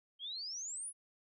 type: exponential sweep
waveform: sine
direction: up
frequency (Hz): 3136 to 10548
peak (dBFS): -40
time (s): 0.19-0.93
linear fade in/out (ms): 50
effects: none